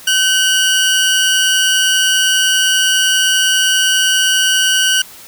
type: tone pair together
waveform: 25% pulse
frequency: 1530 / 2885 Hz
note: G6 / F#7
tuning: -42 / -44 cents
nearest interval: major seventh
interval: 1098 cents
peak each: -10 dBFS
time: 0.07-5.02 s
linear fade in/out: 5 ms
effects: white hiss -37 dBFS RMS until 5.27 s